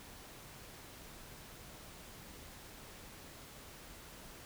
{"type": "silence", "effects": ["pink hiss -53 dBFS RMS until 4.45 s"]}